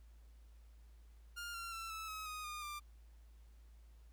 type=tone with pitch steps; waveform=sawtooth; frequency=1408 / 1374.3 / 1341.3 / 1309.2 / 1277.8 / 1247.2 / 1217.3 / 1188.1 Hz; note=F6 / F6 / E6 / E6 / D#6 / D#6 / D#6 / D6; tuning=+14 / -28 / +30 / -12 / +46 / +4 / -38 / +20 cents; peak=-40 dBFS; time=1.36-2.8 s; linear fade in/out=20 ms; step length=180 ms; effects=added 56 Hz sine -57 dBFS peak until 4.12 s + pink hiss -75 dBFS RMS until 4.12 s